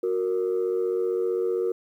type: tone pair together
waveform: sine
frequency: 367.6 / 463.1 Hz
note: F#4 / A#4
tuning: -11 / -11 cents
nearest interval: major third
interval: 400 cents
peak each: -24 dBFS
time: 0.03-1.72 s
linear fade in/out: 5 ms
effects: tanh soft clip ceiling -18 dBFS + 10-bit